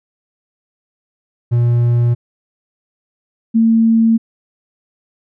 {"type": "tone pair in turn", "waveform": ["triangle", "sine"], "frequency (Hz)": [119.5, 226.1], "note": ["A#2", "A3"], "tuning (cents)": [43, 47], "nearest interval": "major seventh", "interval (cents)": 1104, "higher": "second", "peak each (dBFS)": -8, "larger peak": "neither", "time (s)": [[1.51, 2.15], [3.54, 4.18]], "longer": "neither", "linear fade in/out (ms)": 20, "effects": []}